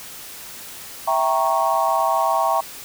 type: chord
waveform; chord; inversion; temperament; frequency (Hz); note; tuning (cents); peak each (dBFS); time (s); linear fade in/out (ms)
sine; E diminished seventh; none; equal with one note detuned; 659.3 / 784 / 932.3 / 1101.1; E5 / G5 / Bb5 / Db6; 0 / 0 / 0 / -12; -22; 1.07-2.61; 10
effects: white hiss -37 dBFS RMS until 2.84 s